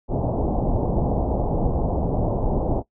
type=low-pass noise; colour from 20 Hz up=pink; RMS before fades=-22 dBFS; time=0.08-2.83 s; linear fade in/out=50 ms; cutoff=850 Hz; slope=48 dB/octave; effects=noise-tail reverb RT60 0.1 s tail -18 dB re dry